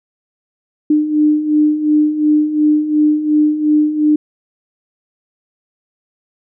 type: beating tone pair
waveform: sine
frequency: 300 / 302.8 Hz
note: D4 / D#4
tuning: +37 / -47 cents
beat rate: 2.8 Hz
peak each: -17 / -11 dBFS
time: 0.9-4.16 s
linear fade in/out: 5 ms
effects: none